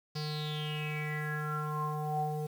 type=tone with low-pass filter sweep; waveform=square; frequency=151.6 Hz; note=D#3; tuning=45 cents flat; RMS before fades=-35 dBFS; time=0.15-2.47 s; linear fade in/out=10 ms; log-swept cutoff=4900 to 590 Hz; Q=9.4; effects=9-bit